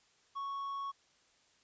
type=tone; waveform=triangle; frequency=1108.7 Hz; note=C#6; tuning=in tune; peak=-35 dBFS; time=0.35-0.92 s; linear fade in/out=20 ms; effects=white hiss -69 dBFS RMS until 1.63 s + resampled to 16000 Hz